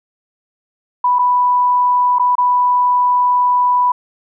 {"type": "tone with dropouts", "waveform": "sine", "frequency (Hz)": 987.8, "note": "B5", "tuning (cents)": 0, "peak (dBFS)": -10, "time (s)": [1.04, 3.92], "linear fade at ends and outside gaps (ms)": 5, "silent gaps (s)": [[1.187, 1.191], [2.186, 2.195], [2.354, 2.381]], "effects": []}